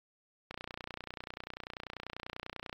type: click train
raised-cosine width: 0.3 ms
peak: -24 dBFS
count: 68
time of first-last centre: 0.51-2.729 s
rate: 30.2 Hz
effects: AAC 64 kbps